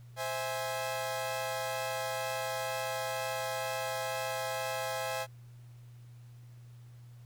sawtooth chord, C augmented, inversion none, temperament equal with one note detuned, 523.3 / 653.6 / 830.6 Hz, C5 / E5 / G#5, 0 / -15 / 0 cents, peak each -34 dBFS, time 0.16-5.27 s, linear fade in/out 50 ms, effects added 120 Hz sine -49 dBFS peak until 7.25 s + pink hiss -67 dBFS RMS until 7.25 s

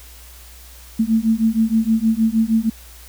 sine beating tone pair, 220 / 226.4 Hz, A3 / A3, 0 / +50 cents, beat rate 6.4 Hz, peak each -17 dBFS, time 0.99-2.7 s, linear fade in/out 10 ms, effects added 60 Hz sine -41 dBFS peak until 3.08 s + white hiss -44 dBFS RMS until 3.08 s

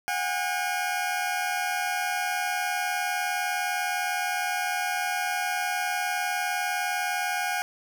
20% pulse tone pair together, 727.3 / 807 Hz, F#5 / G#5, -30 / -50 cents, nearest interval major second, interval 180 cents, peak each -24 dBFS, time 0.08-7.62 s, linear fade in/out 0 ms, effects none

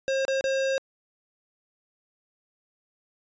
square tone with dropouts, 536 Hz, C5, 42 cents sharp, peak -24 dBFS, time 0.08-0.78 s, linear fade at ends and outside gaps 0 ms, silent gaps 0.251-0.281 / 0.41-0.441 s, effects resampled to 16000 Hz

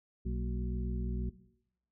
harmonic tone with a mistuned harmonic, 61.74 Hz, B1, in tune, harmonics 1 / 2 / 3 / 4 / 6, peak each -34 / -42 / -40 / -42 / -46 dBFS, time 0.25-1.3 s, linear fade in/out 10 ms, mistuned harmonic 4, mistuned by -110 cents, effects noise-tail reverb RT60 0.8 s tail -17 dB re dry

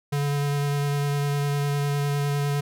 square tone with vibrato, 143.3 Hz, D3, 42 cents flat, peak -23 dBFS, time 0.12-2.61 s, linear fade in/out 10 ms, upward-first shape sine, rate 9.9 Hz, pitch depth 12 cents each way, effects none

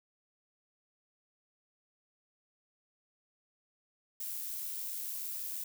violet noise with amplitude modulation, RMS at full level -38 dBFS, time 4.2-5.64 s, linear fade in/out 5 ms, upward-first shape sine, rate 86.5 Hz, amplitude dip 30%, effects none

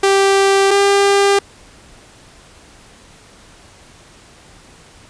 sawtooth tone pair in turn, 392 / 399.1 Hz, G4 / G4, 0 / +31 cents, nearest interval unison, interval 31 cents, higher second, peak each -6 dBFS, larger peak neither, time 0.03-0.71 / 0.71-1.39 s, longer neither, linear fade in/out 5 ms, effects pink hiss -44 dBFS RMS until 5.09 s + resampled to 22050 Hz

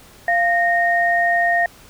sine tone pair together, 693 / 1850.1 Hz, F5 / A#6, -14 / -14 cents, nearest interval octave + perfect fourth, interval 1700 cents, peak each -17 dBFS, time 0.28-1.66 s, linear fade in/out 2 ms, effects pink hiss -46 dBFS RMS until 1.89 s

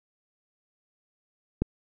click, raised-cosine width 3 ms, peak -11 dBFS, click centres 1.62 s, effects none

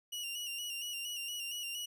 sawtooth tone with vibrato, 2851 Hz, F7, 35 cents sharp, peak -35 dBFS, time 0.12-1.86 s, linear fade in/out 10 ms, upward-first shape square, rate 4.3 Hz, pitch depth 42 cents each way, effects none

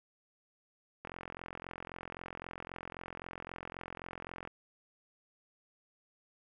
click train, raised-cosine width 0.5 ms, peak -27 dBFS, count 151, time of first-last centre 1.05-4.475 s, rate 43.8 Hz, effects none

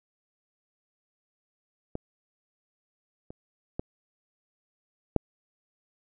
clicks, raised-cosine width 2 ms, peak -19 / -28 / -17 / -8 dBFS, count 4, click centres 1.954 / 3.305 / 3.795 / 5.163 s, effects none

